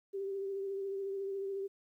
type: tone with vibrato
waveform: sine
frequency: 392 Hz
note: G4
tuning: in tune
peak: -35 dBFS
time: 0.13-1.68 s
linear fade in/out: 20 ms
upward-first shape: triangle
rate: 14 Hz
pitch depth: 32 cents each way
effects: 12-bit